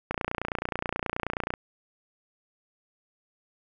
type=click train; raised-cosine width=0.5 ms; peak=-13 dBFS; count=43; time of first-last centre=0.11-1.539 s; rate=29.4 Hz; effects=none